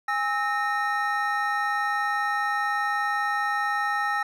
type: tone cluster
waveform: triangle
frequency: 821 / 1300 / 1845 Hz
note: G#5 / E6 / A#6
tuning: -20 / -24 / -18 cents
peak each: -26 dBFS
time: 0.08-4.23 s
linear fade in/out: 5 ms
effects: none